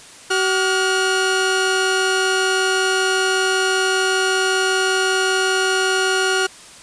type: tone pair together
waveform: sawtooth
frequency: 379.4 / 1432.4 Hz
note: F#4 / F6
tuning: +43 / +43 cents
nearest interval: octave + major seventh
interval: 2300 cents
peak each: -15 / -15 dBFS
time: 0.3-6.47 s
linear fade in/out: 10 ms
effects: white hiss -41 dBFS RMS until 6.82 s + resampled to 22050 Hz